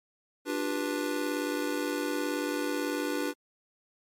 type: chord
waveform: square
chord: G dominant seventh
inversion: second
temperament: just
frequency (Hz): 294 / 352.8 / 392 / 490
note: D4 / F4 / G4 / B4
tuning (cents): +2 / +18 / 0 / -14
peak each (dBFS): -33 / -37 / -38 / -36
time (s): 0.45-3.34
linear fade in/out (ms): 50
effects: MP3 64 kbps